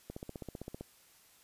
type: click train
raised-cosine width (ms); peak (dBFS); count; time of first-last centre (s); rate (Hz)
2; -28; 12; 0.1-0.81; 15.5
effects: white hiss -63 dBFS RMS until 1.43 s + resampled to 32000 Hz